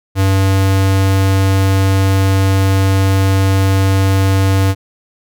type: tone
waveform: square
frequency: 96.5 Hz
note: G2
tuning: 27 cents flat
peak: -10 dBFS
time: 0.15-4.75 s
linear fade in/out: 50 ms
effects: none